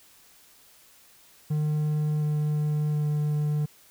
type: tone with pitch steps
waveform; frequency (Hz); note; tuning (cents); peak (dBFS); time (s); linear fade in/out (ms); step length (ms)
triangle; 151.5 / 150.45 / 149.41; D#3 / D3 / D3; -46 / +42 / +30; -21; 1.5-3.66; 10; 720
effects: white hiss -56 dBFS RMS until 3.9 s